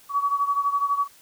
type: beating tone pair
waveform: sine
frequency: 1131 / 1143 Hz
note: C#6 / D6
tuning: +34 / -47 cents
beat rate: 12 Hz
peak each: -22 / -26 dBFS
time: 0.09-1.08 s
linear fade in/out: 50 ms
effects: white hiss -53 dBFS RMS until 1.21 s